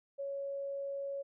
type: tone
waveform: sine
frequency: 556 Hz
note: C#5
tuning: 5 cents sharp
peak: -36 dBFS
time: 0.18-1.23 s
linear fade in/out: 20 ms
effects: none